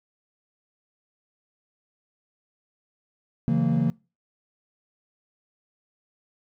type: chord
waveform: triangle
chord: F# dominant seventh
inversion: second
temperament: equal with one note detuned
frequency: 138.59 / 164.81 / 185 / 230.1 Hz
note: C#3 / E3 / F#3 / A#3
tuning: 0 / 0 / 0 / -22 cents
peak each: -23 / -22 / -27 / -21 dBFS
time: 3.48-3.9 s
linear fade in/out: 0 ms
effects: noise-tail reverb RT60 0.3 s tail -24 dB re dry + tanh soft clip ceiling -11 dBFS